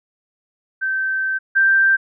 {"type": "tone pair in turn", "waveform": "sine", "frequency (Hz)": [1550, 1571.6], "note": ["G6", "G6"], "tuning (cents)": [-20, 4], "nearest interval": "unison", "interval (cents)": 24, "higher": "second", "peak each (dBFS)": [-18, -11], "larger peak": "second", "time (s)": [[0.81, 1.39], [1.55, 1.97]], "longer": "first", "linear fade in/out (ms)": 20, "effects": []}